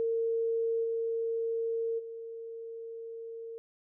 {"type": "tone with level steps", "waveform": "sine", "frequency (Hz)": 456.8, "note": "A#4", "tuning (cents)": -35, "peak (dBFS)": [-27, -29, -39], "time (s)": [0, 3.58], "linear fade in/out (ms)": 0, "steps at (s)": [0.83, 1.98], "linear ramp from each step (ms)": 20, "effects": []}